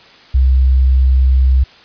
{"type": "tone", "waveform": "sine", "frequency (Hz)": 65, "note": "C2", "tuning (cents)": -11, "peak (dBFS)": -7, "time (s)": [0.34, 1.64], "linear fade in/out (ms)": 10, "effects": ["white hiss -42 dBFS RMS until 1.84 s", "resampled to 11025 Hz"]}